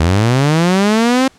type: linear sweep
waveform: sawtooth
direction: up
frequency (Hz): 75.9 to 268.8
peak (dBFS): -6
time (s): 0-1.28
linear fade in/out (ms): 5
effects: pink hiss -48 dBFS RMS until 1.38 s + low-pass 8000 Hz 12 dB/octave